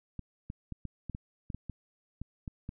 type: clicks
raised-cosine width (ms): 5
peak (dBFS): -26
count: 12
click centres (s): 0.193 / 0.501 / 0.723 / 0.853 / 1.097 / 1.149 / 1.502 / 1.546 / 1.697 / 2.216 / 2.478 / 2.691
effects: none